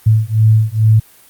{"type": "beating tone pair", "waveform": "sine", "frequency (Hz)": [108.6, 110.9], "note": ["A2", "A2"], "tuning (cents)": [-22, 14], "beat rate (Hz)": 2.3, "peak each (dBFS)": -11, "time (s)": [0.06, 1], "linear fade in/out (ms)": 10, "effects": ["white hiss -45 dBFS RMS until 1.29 s", "Opus 32 kbps"]}